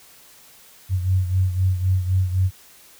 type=beating tone pair; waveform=sine; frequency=92.3 / 96.2 Hz; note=F#2 / G2; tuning=-4 / -32 cents; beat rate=3.9 Hz; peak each=-18 / -24 dBFS; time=0.89-2.51 s; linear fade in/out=50 ms; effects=white hiss -49 dBFS RMS until 2.99 s